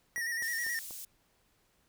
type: tone with vibrato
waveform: square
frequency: 1866 Hz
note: A#6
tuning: 1 cent sharp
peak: -33 dBFS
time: 0.16-0.79 s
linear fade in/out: 0 ms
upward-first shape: square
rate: 9.4 Hz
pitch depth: 45 cents each way
type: click train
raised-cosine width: 1 ms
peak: -37 dBFS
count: 4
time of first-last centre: 0.18-0.908 s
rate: 4.12 Hz
type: high-pass noise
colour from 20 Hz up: pink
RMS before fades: -44 dBFS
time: 0.42-1.05 s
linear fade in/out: 5 ms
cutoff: 7500 Hz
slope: 12 dB/octave
effects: pink hiss -71 dBFS RMS until 1.88 s